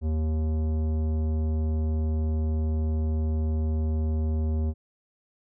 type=tone with tanh clipping; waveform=sine; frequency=78.3 Hz; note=D#2; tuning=11 cents sharp; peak=-25 dBFS; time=0.01-4.74 s; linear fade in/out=50 ms; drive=14 dB; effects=none